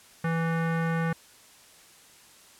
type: tone with low-pass filter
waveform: square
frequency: 164.81 Hz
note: E3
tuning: in tune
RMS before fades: -27 dBFS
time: 0.24-1.13 s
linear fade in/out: 5 ms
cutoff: 1700 Hz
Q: 2.7
effects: white hiss -54 dBFS RMS until 2.59 s + low-pass 11000 Hz 12 dB/octave